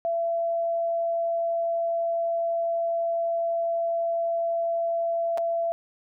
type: tone with dropouts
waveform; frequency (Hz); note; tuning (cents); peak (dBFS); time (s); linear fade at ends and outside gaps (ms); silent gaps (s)
sine; 673; E5; +36; -23; 0.05-5.72; 0; 5.375-5.381
effects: none